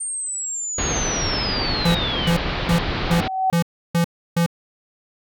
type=linear sweep; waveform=sine; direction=down; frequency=8790 to 2866 Hz; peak=-24 dBFS; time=0-2.31 s; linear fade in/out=10 ms
type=low-pass noise; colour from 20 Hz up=pink; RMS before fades=-24 dBFS; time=0.78-3.28 s; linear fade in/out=5 ms; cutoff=4500 Hz; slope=48 dB/octave
type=tone bursts; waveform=square; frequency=169.7 Hz; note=F3; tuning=49 cents flat; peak=-16 dBFS; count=7; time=1.85-4.463 s; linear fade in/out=5 ms; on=99 ms; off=320 ms
type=tone with exponential growth; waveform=sine; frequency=758 Hz; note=F#5; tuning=42 cents sharp; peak=-14 dBFS; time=2.76-3.5 s; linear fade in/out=0 ms; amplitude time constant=160 ms
effects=none